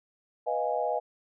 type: chord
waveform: sine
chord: F half-diminished seventh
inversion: second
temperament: equal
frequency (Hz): 493.9 / 622.3 / 698.5 / 830.6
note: Cb5 / Eb5 / F5 / Ab5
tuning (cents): 0 / 0 / 0 / 0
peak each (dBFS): -32 / -31 / -32 / -32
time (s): 0.46-1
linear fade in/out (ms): 20
effects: none